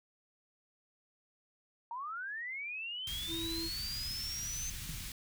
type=linear sweep; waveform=sine; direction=up; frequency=907 to 6272 Hz; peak=-38 dBFS; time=1.91-4.7 s; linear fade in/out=2 ms
type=band-stop noise; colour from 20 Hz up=pink; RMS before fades=-43 dBFS; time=3.07-5.12 s; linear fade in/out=2 ms; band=130 to 2400 Hz; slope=12 dB/octave
type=tone; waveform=triangle; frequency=329.6 Hz; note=E4; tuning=in tune; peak=-37 dBFS; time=3.27-3.7 s; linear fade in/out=50 ms
type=tone with exponential decay; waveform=sine; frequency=155.56 Hz; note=D#3; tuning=in tune; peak=-38 dBFS; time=4.89-5.02 s; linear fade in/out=2 ms; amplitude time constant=27 ms
effects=none